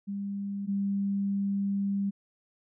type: tone pair in turn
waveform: sine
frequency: 199.8 / 198.7 Hz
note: G3 / G3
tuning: +33 / +24 cents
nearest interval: unison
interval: 9 cents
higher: first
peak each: -31 / -26 dBFS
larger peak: second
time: 0.07-0.67 / 0.67-2.11 s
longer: second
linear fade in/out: 20 ms
effects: none